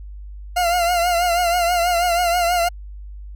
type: tone with vibrato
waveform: 40% pulse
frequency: 698.5 Hz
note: F5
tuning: in tune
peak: -15 dBFS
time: 0.56-2.69 s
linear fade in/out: 10 ms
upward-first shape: triangle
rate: 6.2 Hz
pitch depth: 69 cents each way
effects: added 50 Hz sine -32 dBFS peak until 3.35 s